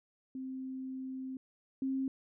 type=tone pair in turn; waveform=sine; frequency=261.7 / 266.4 Hz; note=C4 / C4; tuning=0 / +31 cents; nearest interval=unison; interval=31 cents; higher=second; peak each=-38 / -31 dBFS; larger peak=second; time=0.35-1.37 / 1.82-2.08 s; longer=first; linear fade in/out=2 ms; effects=none